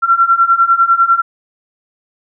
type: beating tone pair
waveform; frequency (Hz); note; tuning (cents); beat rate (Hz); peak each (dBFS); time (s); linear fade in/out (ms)
sine; 1357 / 1367; E6 / F6; +50 / -37; 10; -12 / -10; 0.02-1.22; 20
effects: none